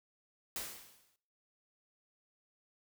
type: noise with exponential decay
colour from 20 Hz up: white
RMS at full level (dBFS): -38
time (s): 0.56-1.16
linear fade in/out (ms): 1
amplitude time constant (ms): 130
effects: noise-tail reverb RT60 0.6 s tail -19 dB re dry